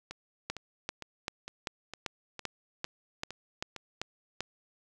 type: two click trains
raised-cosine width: 0.2 ms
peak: -23 / -16 dBFS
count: 9 / 11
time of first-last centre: 0.11-3.763 / 0.5-4.406 s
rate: 2.19 / 2.56 Hz
effects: none